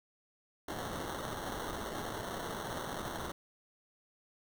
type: noise with sample-and-hold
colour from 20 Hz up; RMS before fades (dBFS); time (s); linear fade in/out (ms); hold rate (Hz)
violet; -40; 0.68-3.32; 5; 2450
effects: none